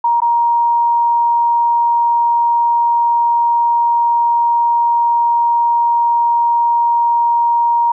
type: tone with dropouts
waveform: sine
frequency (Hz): 941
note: A#5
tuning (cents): +16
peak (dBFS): -10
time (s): 0.04-7.92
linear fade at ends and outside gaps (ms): 5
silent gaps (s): 0.204-0.218
effects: none